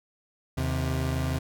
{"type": "tone pair together", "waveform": "30% pulse", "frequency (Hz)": [78.86, 130.8], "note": ["D#2", "C3"], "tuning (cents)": [24, 0], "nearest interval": "major sixth", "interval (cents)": 876, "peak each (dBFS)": -26, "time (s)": [0.57, 1.39], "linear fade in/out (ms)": 10, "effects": []}